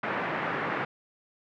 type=band-pass noise; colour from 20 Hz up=white; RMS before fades=-31 dBFS; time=0.03-0.85 s; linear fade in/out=5 ms; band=130 to 1900 Hz; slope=24 dB/octave; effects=none